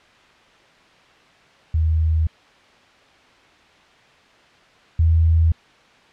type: tone pair in turn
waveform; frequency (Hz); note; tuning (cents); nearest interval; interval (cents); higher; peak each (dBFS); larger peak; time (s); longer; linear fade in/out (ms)
sine; 79.7 / 81.61; D#2 / E2; +42 / -17; unison; 41; second; -15 / -12; second; 1.74-2.27 / 4.99-5.52; neither; 5
effects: white hiss -51 dBFS RMS until 6.12 s + low-pass 3000 Hz 12 dB/octave